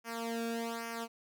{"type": "tone with flanger", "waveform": "sawtooth", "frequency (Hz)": 230.6, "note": "A#3", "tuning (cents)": -19, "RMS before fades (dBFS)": -38, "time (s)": [0.04, 1.08], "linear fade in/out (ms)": 50, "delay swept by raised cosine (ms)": [0.25, 1], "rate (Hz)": 1.2, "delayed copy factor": -0.85, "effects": []}